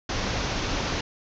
pink low-pass noise, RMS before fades -28 dBFS, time 0.09-1.01 s, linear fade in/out 5 ms, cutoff 6500 Hz, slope 96 dB/octave, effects none

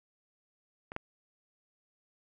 clicks, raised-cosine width 0.5 ms, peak -26 / -19 dBFS, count 2, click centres 0.919 / 0.964 s, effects none

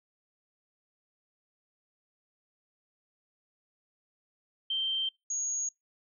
sine tone pair in turn, 3136 / 6645 Hz, G7 / G#8, 0 / 0 cents, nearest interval octave + minor second, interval 1300 cents, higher second, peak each -28 / -30 dBFS, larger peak first, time 4.7-5.09 / 5.3-5.69 s, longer neither, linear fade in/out 5 ms, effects noise-tail reverb RT60 0.2 s tail -25 dB re dry

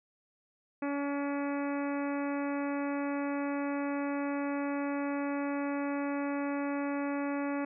harmonic tone, 283.6 Hz, C#4, 40 cents sharp, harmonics 1 / 2 / 3 / 4 / 5 / 6 / 7 / 8 / 9, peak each -32 / -38 / -42 / -44 / -46 / -48 / -49 / -50 / -51 dBFS, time 0.82-7.65 s, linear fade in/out 5 ms, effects none

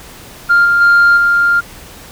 sine tone with level steps, 1399 Hz, F6, 3 cents sharp, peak -4 / -7 / -3 / -7 dBFS, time 0.49-1.61 s, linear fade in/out 20 ms, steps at 0.64 / 0.8 / 1.16 s, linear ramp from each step 20 ms, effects tanh soft clip ceiling -3 dBFS + pink hiss -35 dBFS RMS until 2.11 s

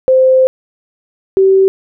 sine tone pair in turn, 520 / 384.5 Hz, C5 / G4, -11 / -33 cents, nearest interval perfect fourth, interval 522 cents, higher first, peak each -5 dBFS, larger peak neither, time 0.08-0.47 / 1.37-1.68 s, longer first, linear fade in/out 0 ms, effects none

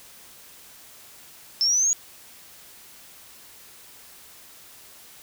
sine exponential sweep, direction up, 5274 to 6800 Hz, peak -18 dBFS, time 1.61-1.93 s, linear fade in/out 0 ms, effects white hiss -48 dBFS RMS until 5.22 s

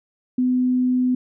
sine tone, 252.1 Hz, B3, 36 cents sharp, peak -16 dBFS, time 0.38-1.15 s, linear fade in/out 5 ms, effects none

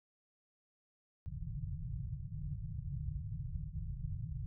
white low-pass noise, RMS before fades -41 dBFS, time 1.26-4.46 s, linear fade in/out 0 ms, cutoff 160 Hz, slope 96 dB/octave, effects none

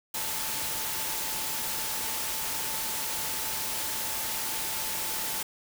sine tone in noise, 880 Hz, A5, in tune, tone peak -43 dBFS, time 0.14-5.43 s, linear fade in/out 5 ms, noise white, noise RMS -32 dBFS, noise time 0.14-5.43 s, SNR -14 dB, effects none

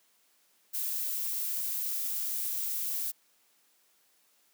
violet noise, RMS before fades -33 dBFS, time 0.73-3.12 s, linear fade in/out 20 ms, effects white hiss -68 dBFS RMS until 4.53 s + high-pass 200 Hz 12 dB/octave

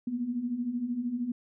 sine beating tone pair, 232.4 / 245.4 Hz, A#3 / B3, -5 / -11 cents, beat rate 13 Hz, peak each -36 / -30 dBFS, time 0.07-1.32 s, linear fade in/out 5 ms, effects none

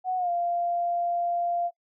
sine tone with pitch glide, 740 to 694.4 Hz, F#5 to F5, 0 to -10 cents, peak -24 dBFS, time 0.04-1.71 s, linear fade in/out 50 ms, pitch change -110 cents, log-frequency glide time 0.17-0.3 s, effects noise-tail reverb RT60 0.1 s tail -21 dB re dry

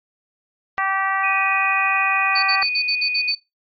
harmonic tone, 387.5 Hz, G4, 20 cents flat, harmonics 2 / 3 / 4 / 5 / 6 / 7, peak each -24 / -22 / -27 / -24 / -35 / -38 dBFS, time 0.78-2.63 s, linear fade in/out 0 ms
sine tone with pitch glide, 2489 to 2475 Hz, D#7 to D#7, 0 to -10 cents, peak -20 dBFS, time 1.23-3.32 s, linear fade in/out 10 ms, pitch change -10 cents, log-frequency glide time 1.42-2.63 s
sine tone bursts, 4533 Hz, C#8, 38 cents sharp, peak -19 dBFS, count 8, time 2.35-3.352 s, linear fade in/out 10 ms, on 78 ms, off 54 ms
effects noise-tail reverb RT60 0.2 s tail -20 dB re dry + MP3 32 kbps

